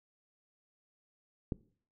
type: click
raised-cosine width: 3 ms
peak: -20 dBFS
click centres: 1.522 s
effects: noise-tail reverb RT60 0.5 s tail -21 dB re dry